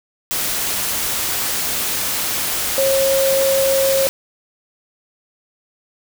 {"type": "tone in noise", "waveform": "sine", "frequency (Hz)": 541, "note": "C#5", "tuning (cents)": -42, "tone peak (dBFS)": -14, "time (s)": [2.78, 4.07], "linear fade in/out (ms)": 0, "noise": "white", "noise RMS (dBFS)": -21, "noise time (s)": [0.31, 4.09], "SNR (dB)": 4, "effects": []}